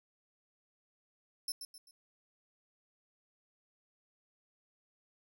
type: tone with echo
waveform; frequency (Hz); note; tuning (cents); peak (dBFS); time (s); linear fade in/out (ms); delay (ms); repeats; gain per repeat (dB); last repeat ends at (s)
25% pulse; 5310; E8; +12; -30; 1.48-1.52; 2; 130; 3; -8; 1.91
effects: none